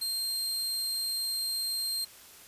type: tone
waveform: sawtooth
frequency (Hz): 4186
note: C8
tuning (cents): 0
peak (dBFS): -27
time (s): 0.01-2.05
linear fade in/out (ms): 10
effects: white hiss -52 dBFS RMS until 2.47 s + resampled to 32000 Hz